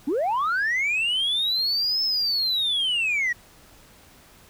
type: linear two-way sweep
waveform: sine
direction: up then down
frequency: 246.9 to 5274 to 1870 Hz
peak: -19 dBFS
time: 0.07-3.33 s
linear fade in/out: 10 ms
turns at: 2.03 s
effects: tanh soft clip ceiling -19 dBFS + pink hiss -52 dBFS RMS until 4.49 s